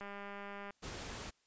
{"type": "click train", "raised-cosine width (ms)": 0.5, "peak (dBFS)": -32, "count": 141, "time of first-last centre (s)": [0.01, 0.707], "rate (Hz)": 201}
{"type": "noise", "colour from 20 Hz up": "pink", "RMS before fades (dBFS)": -45, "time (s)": [0.82, 1.31], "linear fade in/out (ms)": 20}
{"effects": ["white hiss -75 dBFS RMS until 1.46 s", "resampled to 16000 Hz"]}